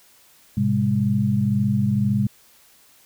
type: tone cluster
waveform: sine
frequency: 107.5 / 129.5 / 203.1 Hz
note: A2 / C3 / G#3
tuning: -40 / -17 / -38 cents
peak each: -24 / -22 / -20 dBFS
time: 0.57-2.27 s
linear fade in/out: 5 ms
effects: white hiss -54 dBFS RMS until 3.05 s